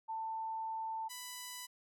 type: tone pair in turn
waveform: sine / 5% pulse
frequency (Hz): 890 / 992.7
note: A5 / B5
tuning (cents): +20 / +9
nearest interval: major second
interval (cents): 189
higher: second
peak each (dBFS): -37 / -32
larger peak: second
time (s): 0.08-1.09 / 1.09-1.67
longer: first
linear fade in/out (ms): 20
effects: none

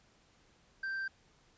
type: tone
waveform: triangle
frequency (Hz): 1568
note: G6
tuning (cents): 0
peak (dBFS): -33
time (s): 0.83-1.08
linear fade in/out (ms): 5
effects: pink hiss -67 dBFS RMS until 1.57 s + resampled to 16000 Hz

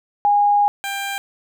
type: tone pair in turn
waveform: sine / 15% pulse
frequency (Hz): 820 / 793.9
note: G#5 / G5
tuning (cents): -22 / +22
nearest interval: minor second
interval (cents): 56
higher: first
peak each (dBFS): -12 / -17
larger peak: first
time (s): 0.25-0.68 / 0.84-1.18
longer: first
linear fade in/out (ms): 0
effects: none

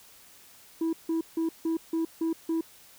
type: tone bursts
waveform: sine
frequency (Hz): 326.8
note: E4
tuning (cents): -15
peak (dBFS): -22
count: 7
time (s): 0.81-2.61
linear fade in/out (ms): 5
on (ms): 120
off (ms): 160
effects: tanh soft clip ceiling -24 dBFS + white hiss -54 dBFS RMS until 2.98 s

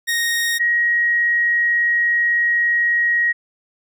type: tone pair in turn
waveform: sawtooth / sine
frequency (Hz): 1864.7 / 1891.8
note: A#6 / A#6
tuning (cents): 0 / +25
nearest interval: unison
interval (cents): 25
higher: second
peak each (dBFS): -14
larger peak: neither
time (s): 0.07-0.59 / 0.59-3.33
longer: second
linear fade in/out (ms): 20
effects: none

